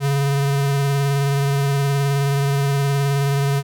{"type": "tone with vibrato", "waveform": "square", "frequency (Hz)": 139.8, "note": "C#3", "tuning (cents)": 15, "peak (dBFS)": -17, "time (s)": [0, 3.63], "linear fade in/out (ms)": 50, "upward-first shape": "triangle", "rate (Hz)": 19, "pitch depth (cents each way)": 28, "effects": []}